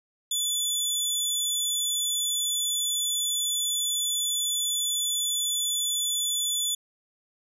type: tone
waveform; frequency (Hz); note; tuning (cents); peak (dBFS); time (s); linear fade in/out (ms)
20% pulse; 3466; A7; -27; -19; 0.31-6.75; 5
effects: none